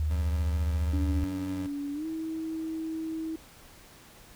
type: tone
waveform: sine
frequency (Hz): 76.7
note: D#2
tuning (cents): -24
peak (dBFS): -25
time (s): 0-1.24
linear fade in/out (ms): 0
type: tone with vibrato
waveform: 25% pulse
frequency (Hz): 91.2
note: F#2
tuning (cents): -24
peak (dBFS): -33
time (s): 0.1-1.67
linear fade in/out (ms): 5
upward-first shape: square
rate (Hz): 4.4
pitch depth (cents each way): 14
type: tone with pitch glide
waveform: sine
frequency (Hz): 285.7 to 320.7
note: D4 to E4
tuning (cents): -48 to -48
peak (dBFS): -31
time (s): 0.93-3.36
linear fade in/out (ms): 5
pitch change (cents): +200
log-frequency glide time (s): 1.93-2.06
effects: pink hiss -53 dBFS RMS until 4.35 s